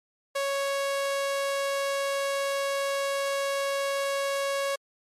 sawtooth tone, 554.4 Hz, C#5, in tune, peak -22 dBFS, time 0.35-4.76 s, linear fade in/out 10 ms, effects low-pass 12000 Hz 12 dB/octave + MP3 64 kbps

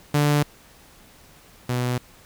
sawtooth tone pair in turn, 146.83 / 123.9 Hz, D3 / B2, 0 / +6 cents, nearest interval minor third, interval 294 cents, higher first, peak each -13 / -18 dBFS, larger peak first, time 0.14-0.43 / 1.69-1.98 s, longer neither, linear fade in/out 5 ms, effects pink hiss -51 dBFS RMS until 2.25 s

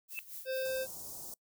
violet noise with tremolo, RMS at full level -44 dBFS, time 0.08-0.8 s, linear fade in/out 50 ms, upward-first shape sine, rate 4.4 Hz, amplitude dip 75%
sine tone with exponential growth, 2637 Hz, E7, in tune, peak -32 dBFS, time 0.11-0.19 s, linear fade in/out 0 ms, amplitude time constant 16 ms
harmonic tone, 523.3 Hz, C5, in tune, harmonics 1 / 3 / 5 / 7 / 9 / 10, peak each -33 / -43 / -47 / -50 / -52 / -53 dBFS, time 0.45-0.87 s, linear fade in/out 50 ms
white band-stop noise, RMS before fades -45 dBFS, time 0.65-1.34 s, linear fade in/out 2 ms, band 900 to 5500 Hz, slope 24 dB/octave
effects noise-tail reverb RT60 0.1 s tail -25 dB re dry

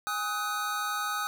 square tone cluster, 822 / 1262 / 1494 Hz, G#5 / D#6 / F#6, -18 / +24 / +16 cents, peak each -38 / -32 / -36 dBFS, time 0.07-1.27 s, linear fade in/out 0 ms, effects none

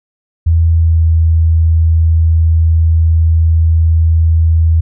sine tone with pitch glide, 82.41 to 81.37 Hz, E2 to E2, 0 to -22 cents, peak -6 dBFS, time 0.46-4.81 s, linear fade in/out 10 ms, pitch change -22 cents, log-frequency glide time 0.7-1.04 s, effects none

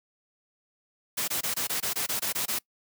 white noise bursts, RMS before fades -29 dBFS, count 11, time 1.17-2.59 s, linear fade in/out 10 ms, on 110 ms, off 21 ms, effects noise-tail reverb RT60 0.1 s tail -24 dB re dry + high-pass 100 Hz 12 dB/octave

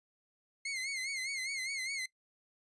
sawtooth tone with vibrato, 2135 Hz, C7, 34 cents sharp, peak -32 dBFS, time 0.65-2.06 s, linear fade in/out 5 ms, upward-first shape sine, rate 4.9 Hz, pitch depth 86 cents each way, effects noise-tail reverb RT60 0.1 s tail -21 dB re dry + resampled to 22050 Hz

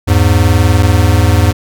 square tone pair together, 82.5 / 102.96 Hz, E2 / G#2, +2 / -15 cents, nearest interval major third, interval 383 cents, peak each -10 dBFS, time 0.07-1.53 s, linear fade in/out 20 ms, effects none

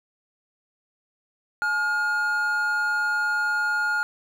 triangle tone pair together, 850.9 / 1422 Hz, G#5 / F6, +42 / +31 cents, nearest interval major sixth, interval 889 cents, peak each -29 / -20 dBFS, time 1.62-4.03 s, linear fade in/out 0 ms, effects none

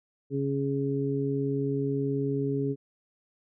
harmonic tone, 138.59 Hz, C#3, in tune, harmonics 1 / 2 / 3, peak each -30 / -30 / -30 dBFS, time 0.3-2.76 s, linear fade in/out 50 ms, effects none

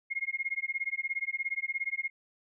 sine tone with tremolo, 2146 Hz, C7, 43 cents sharp, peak -27 dBFS, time 0.1-2.1 s, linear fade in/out 20 ms, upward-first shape sine, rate 17 Hz, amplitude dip 100%, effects none

